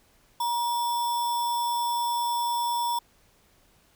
sine tone with sample-and-hold, 952 Hz, A#5, 36 cents sharp, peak -24 dBFS, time 0.4-2.99 s, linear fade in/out 5 ms, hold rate 4410 Hz, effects pink hiss -62 dBFS RMS until 3.95 s

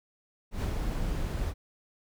brown noise with ADSR envelope, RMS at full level -28 dBFS, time 0.51-1.54 s, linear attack 110 ms, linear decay 82 ms, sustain -3 dB, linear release 47 ms, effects none

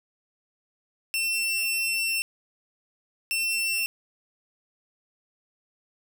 sawtooth tone pair in turn, 2699 / 2699 Hz, E7 / E7, +40 / +40 cents, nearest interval unison, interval 0 cents, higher neither, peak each -21 dBFS, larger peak neither, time 1.14-2.22 / 3.31-3.86 s, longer first, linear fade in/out 0 ms, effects none

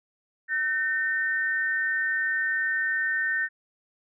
sine tone pair together, 1527.6 / 1820 Hz, G6 / A#6, -45 / -42 cents, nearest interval minor third, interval 303 cents, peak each -28 / -25 dBFS, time 0.48-3.49 s, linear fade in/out 50 ms, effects none

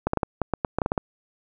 clicks, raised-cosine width 1 ms, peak -8 dBFS, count 12, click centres 0.07 / 0.134 / 0.173 / 0.232 / 0.417 / 0.537 / 0.648 / 0.786 / 0.818 / 0.861 / 0.919 / 0.978 s, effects none

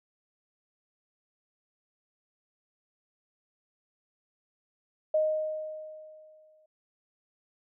sine tone with exponential decay, 621 Hz, D#5, 3 cents flat, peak -21 dBFS, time 5.14-6.66 s, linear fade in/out 5 ms, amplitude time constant 330 ms, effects none

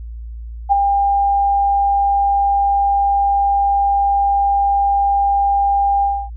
sine tone with ADSR envelope, 800 Hz, G5, 35 cents sharp, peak -7 dBFS, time 0.69-6.3 s, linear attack 31 ms, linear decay 14 ms, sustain -5 dB, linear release 270 ms, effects added 57 Hz sine -27 dBFS peak until 6.36 s

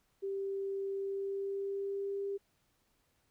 sine tone with pitch glide, 392 to 397.7 Hz, G4 to G4, 0 to +25 cents, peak -34 dBFS, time 0.22-2.38 s, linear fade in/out 20 ms, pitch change +25 cents, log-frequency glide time 0.93-2.26 s, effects pink hiss -75 dBFS RMS until 3.3 s

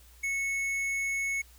sine tone with tanh clipping, 2202 Hz, C#7, 12 cents flat, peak -30 dBFS, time 0.23-1.42 s, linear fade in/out 10 ms, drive 11 dB, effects added 60 Hz sine -54 dBFS peak until 1.58 s + white hiss -59 dBFS RMS until 1.58 s

